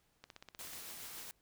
click train, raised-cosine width 0.2 ms, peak -33 dBFS, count 9, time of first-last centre 0.24-0.734 s, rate 16.2 Hz
white noise with tremolo, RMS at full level -47 dBFS, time 0.59-1.31 s, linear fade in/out 0 ms, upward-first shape sine, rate 7.2 Hz, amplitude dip 25%
effects pink hiss -75 dBFS RMS until 1.41 s

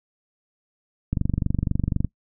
click train, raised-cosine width 5 ms, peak -10 dBFS, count 23, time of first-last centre 1.13-2.047 s, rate 24 Hz, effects noise-tail reverb RT60 0.1 s tail -22 dB re dry

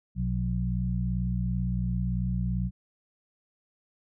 sine tone cluster, 61.1 / 123.9 / 181.8 Hz, B1 / B2 / F#3, -18 / +6 / -30 cents, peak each -30 dBFS, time 0.15-2.71 s, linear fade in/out 50 ms, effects none

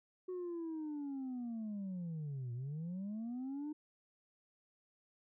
sine linear two-way sweep, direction down then up, 370.6 to 117.2 to 306.4 Hz, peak -37 dBFS, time 0.28-3.73 s, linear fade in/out 10 ms, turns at 2.53 s, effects tanh soft clip ceiling -38 dBFS

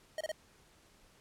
square tone bursts, 627 Hz, D#5, 13 cents sharp, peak -35 dBFS, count 3, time 0.18-0.317 s, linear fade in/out 2 ms, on 27 ms, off 28 ms, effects pink hiss -64 dBFS RMS until 1.2 s + low-pass 11000 Hz 12 dB/octave

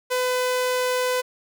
sawtooth tone, 503 Hz, B4, 32 cents sharp, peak -17 dBFS, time 0.1-1.22 s, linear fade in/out 20 ms, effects none

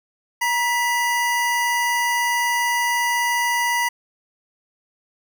square tone pair together, 949 / 1978.6 Hz, A#5 / B6, +31 / +3 cents, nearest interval octave + minor second, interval 1272 cents, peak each -22 dBFS, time 0.41-3.89 s, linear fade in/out 10 ms, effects none

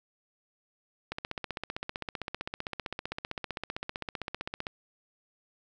click train, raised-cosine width 0.3 ms, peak -18 dBFS, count 56, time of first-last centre 1.12-4.668 s, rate 15.5 Hz, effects none

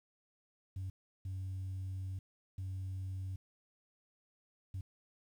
sine tone bursts at uneven times, 94.5 Hz, F#2, 37 cents sharp, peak -36 dBFS, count 4, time 0.76-0.9 / 1.25-2.19 / 2.58-3.36 / 4.74-4.81 s, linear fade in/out 5 ms, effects tanh soft clip ceiling -36 dBFS + 11-bit

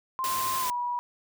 sine tone with pitch glide, 1046.5 to 970.8 Hz, C6 to B5, 0 to -30 cents, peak -27 dBFS, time 0.19-0.99 s, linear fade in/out 0 ms, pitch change -130 cents, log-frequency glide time 0.6-0.71 s
white noise, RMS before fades -33 dBFS, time 0.24-0.7 s, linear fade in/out 0 ms
effects none

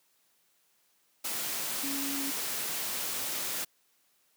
sine tone in noise, 277.2 Hz, C#4, in tune, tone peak -35 dBFS, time 1.83-2.31 s, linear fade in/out 10 ms, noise white, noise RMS -34 dBFS, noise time 1.24-3.65 s, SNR -4 dB, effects white hiss -70 dBFS RMS until 4.36 s + high-pass 150 Hz 12 dB/octave

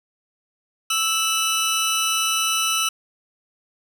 20% pulse tone pair together, 1318.5 / 2960 Hz, E6 / F#7, 0 / 0 cents, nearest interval octave + major second, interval 1400 cents, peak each -17 dBFS, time 0.9-2.89 s, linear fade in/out 5 ms, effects none

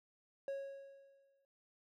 triangle tone with exponential decay, 550 Hz, C#5, 14 cents flat, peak -35 dBFS, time 0.48-1.45 s, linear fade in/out 1 ms, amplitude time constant 210 ms, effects none

